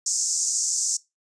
white band-pass noise, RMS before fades -25 dBFS, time 0.06-0.97 s, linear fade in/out 5 ms, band 5700 to 7700 Hz, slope 48 dB/octave, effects noise-tail reverb RT60 0.2 s tail -20 dB re dry + resampled to 22050 Hz

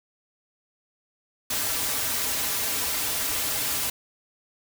white noise with comb filter, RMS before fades -27 dBFS, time 1.5-3.9 s, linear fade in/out 5 ms, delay 5.5 ms, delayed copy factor -0.75, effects none

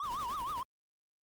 triangle tone with vibrato, 1084 Hz, C#6, 39 cents flat, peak -33 dBFS, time 0-0.63 s, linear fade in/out 2 ms, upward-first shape triangle, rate 6.4 Hz, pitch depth 280 cents each way
pink noise with tremolo, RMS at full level -46 dBFS, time 0.02-0.65 s, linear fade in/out 50 ms, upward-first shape triangle, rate 11 Hz, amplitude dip 65%
effects Opus 48 kbps

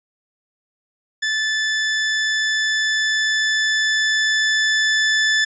sawtooth tone with level ramp, 1747 Hz, A6, 13 cents flat, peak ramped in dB -15 to -11 dBFS, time 1.22-5.45 s, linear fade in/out 10 ms, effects resampled to 16000 Hz

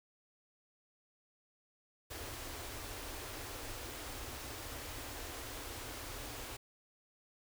pink band-stop noise, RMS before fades -45 dBFS, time 2.1-6.57 s, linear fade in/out 10 ms, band 130 to 240 Hz, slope 96 dB/octave, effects none

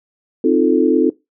sine chord, F dominant seventh, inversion second, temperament equal, 261.6 / 311.1 / 349.2 / 440 Hz, C4 / Eb4 / F4 / A4, 0 / 0 / 0 / 0 cents, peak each -16 dBFS, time 0.44-1.1 s, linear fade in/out 5 ms, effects noise-tail reverb RT60 0.2 s tail -20 dB re dry

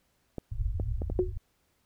clicks, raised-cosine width 2 ms, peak -21 dBFS, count 5, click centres 0.383 / 0.799 / 1.019 / 1.1 / 1.195 s
white low-pass noise, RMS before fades -32 dBFS, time 0.51-1.38 s, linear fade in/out 10 ms, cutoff 110 Hz, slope 96 dB/octave
sine tone with exponential decay, 365.3 Hz, F#4, 22 cents flat, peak -18 dBFS, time 1.19-1.32 s, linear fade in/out 1 ms, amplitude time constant 28 ms
effects pink hiss -72 dBFS RMS until 1.85 s

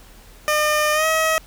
15% pulse tone with pitch glide, 605 to 638 Hz, D#5 to D#5, -49 to +43 cents, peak -10 dBFS, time 0.48-1.38 s, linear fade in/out 0 ms, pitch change +92 cents, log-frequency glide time 0.93-1.06 s, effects added 41 Hz sine -45 dBFS peak until 1.46 s + pink hiss -48 dBFS RMS until 1.46 s

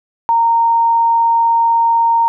sine tone, 924 Hz, A#5, 16 cents flat, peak -9 dBFS, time 0.29-2.28 s, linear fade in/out 0 ms, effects none

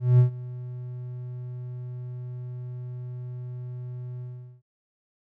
triangle tone with ADSR envelope, 124.2 Hz, B2, 10 cents sharp, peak -10 dBFS, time 0-4.62 s, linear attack 190 ms, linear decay 110 ms, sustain -21 dB, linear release 410 ms, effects none

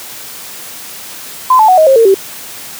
sine tone with pitch steps, 1023 / 870.2 / 740.3 / 629.7 / 535.7 / 455.7 / 387.6 Hz, C6 / A5 / F#5 / D#5 / C5 / A#4 / G4, -39 / -19 / +1 / +21 / +41 / -39 / -20 cents, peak -3 dBFS, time 1.5-2.144 s, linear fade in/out 5 ms, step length 92 ms, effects white hiss -28 dBFS RMS until 2.79 s + high-pass 100 Hz 12 dB/octave

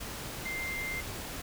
sine tone in noise, 2093 Hz, C7, in tune, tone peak -34 dBFS, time 0.45-1.01 s, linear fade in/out 10 ms, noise pink, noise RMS -40 dBFS, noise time 0-1.42 s, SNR +3 dB, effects none

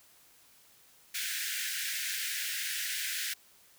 pink high-pass noise, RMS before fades -35 dBFS, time 1.14-3.34 s, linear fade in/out 10 ms, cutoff 1500 Hz, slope 96 dB/octave, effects white hiss -61 dBFS RMS until 3.78 s

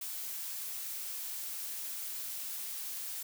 blue noise, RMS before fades -40 dBFS, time 0.01-3.23 s, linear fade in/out 5 ms, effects none

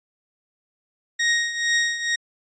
sawtooth tone with tremolo, 1873 Hz, A#6, 8 cents sharp, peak -13 dBFS, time 1.19-2.16 s, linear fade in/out 10 ms, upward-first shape triangle, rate 2.2 Hz, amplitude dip 75%, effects resampled to 16000 Hz

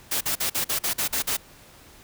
white noise bursts, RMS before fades -25 dBFS, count 9, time 0.11-1.37 s, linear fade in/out 10 ms, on 100 ms, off 45 ms, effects pink hiss -50 dBFS RMS until 2.03 s

